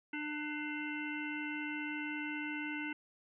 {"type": "harmonic tone", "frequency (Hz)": 299.1, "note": "D4", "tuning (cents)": 32, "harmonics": [1, 3, 5, 7, 9, 10], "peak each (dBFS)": [-40, -49, -44, -43, -46, -56], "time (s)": [0.13, 2.93], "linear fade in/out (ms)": 5, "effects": []}